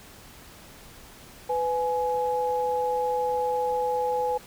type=tone pair together; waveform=sine; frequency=499.1 / 839.6 Hz; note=B4 / G#5; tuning=+18 / +19 cents; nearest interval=major sixth; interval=901 cents; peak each=-26 dBFS; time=1.49-4.38 s; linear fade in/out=10 ms; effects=pink hiss -48 dBFS RMS until 4.46 s